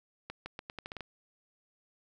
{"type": "accelerating click train", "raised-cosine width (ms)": 0.3, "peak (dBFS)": -24, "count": 9, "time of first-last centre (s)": [0.3, 1.007], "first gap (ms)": 160, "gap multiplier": 0.82, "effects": []}